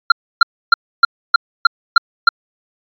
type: tone bursts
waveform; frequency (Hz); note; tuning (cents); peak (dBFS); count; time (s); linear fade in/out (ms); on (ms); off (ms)
square; 1379; F6; -22; -4; 8; 0.1-2.29; 5; 20; 290
effects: resampled to 11025 Hz